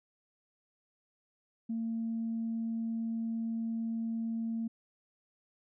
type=tone; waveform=sine; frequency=227.2 Hz; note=A#3; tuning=44 cents flat; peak=-31 dBFS; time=1.69-4.68 s; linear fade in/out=10 ms; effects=tanh soft clip ceiling -27 dBFS